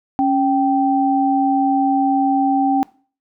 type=tone pair together; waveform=sine; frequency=275.7 / 779.8 Hz; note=C#4 / G5; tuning=-9 / -9 cents; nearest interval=octave + tritone; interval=1800 cents; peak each=-16 dBFS; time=0.19-2.83 s; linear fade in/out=0 ms; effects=noise-tail reverb RT60 0.4 s tail -21 dB re dry